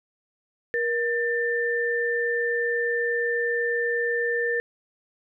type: tone pair together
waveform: sine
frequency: 473.7 / 1785.9 Hz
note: A#4 / A6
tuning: +28 / +25 cents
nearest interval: octave + major seventh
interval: 2297 cents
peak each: -25 dBFS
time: 0.74-4.6 s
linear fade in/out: 0 ms
effects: none